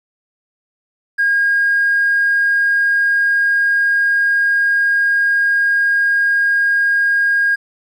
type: tone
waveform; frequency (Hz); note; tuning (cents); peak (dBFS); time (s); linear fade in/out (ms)
triangle; 1626; G#6; -37; -8; 1.18-7.56; 20
effects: tanh soft clip ceiling -9 dBFS